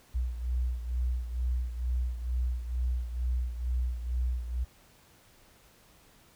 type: beating tone pair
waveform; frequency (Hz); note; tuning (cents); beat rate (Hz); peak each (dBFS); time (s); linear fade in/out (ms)
sine; 61 / 63.2; B1 / B1; -21 / +41; 2.2; -29 / -35; 0.14-4.65; 20
effects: pink hiss -60 dBFS RMS until 6.35 s